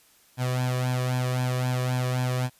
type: tone with flanger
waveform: sawtooth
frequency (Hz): 126.4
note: B2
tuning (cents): +41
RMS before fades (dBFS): -26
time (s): 0.37-2.5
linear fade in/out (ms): 50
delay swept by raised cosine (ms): 1.2 to 1.74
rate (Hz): 3.8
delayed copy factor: +0.75
effects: white hiss -59 dBFS RMS until 2.59 s + resampled to 32000 Hz